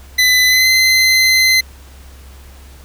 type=tone with pitch glide; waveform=25% pulse; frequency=2007 to 2056 Hz; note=B6 to C7; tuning=+27 to -31 cents; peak=-5 dBFS; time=0.18-1.61 s; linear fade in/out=10 ms; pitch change=+42 cents; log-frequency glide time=0.47-0.68 s; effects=added 67 Hz sine -36 dBFS peak until 2.84 s + pink hiss -44 dBFS RMS until 2.84 s